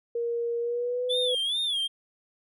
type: tone with pitch glide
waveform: sine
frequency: 470 to 500.8 Hz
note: A#4 to B4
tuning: +14 to +24 cents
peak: -26 dBFS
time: 0.15-1.35 s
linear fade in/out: 5 ms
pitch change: +110 cents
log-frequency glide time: 0.6-1.09 s
type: tone with vibrato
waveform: triangle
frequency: 3403 Hz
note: G#7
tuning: 41 cents sharp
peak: -24 dBFS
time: 1.09-1.88 s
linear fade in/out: 20 ms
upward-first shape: sine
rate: 2.4 Hz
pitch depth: 130 cents each way
effects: none